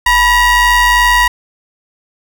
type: ring-modulated tone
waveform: square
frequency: 466.2 Hz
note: A#4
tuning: in tune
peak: -5 dBFS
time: 0.06-1.28 s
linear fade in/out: 5 ms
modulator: 1450 Hz
effects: none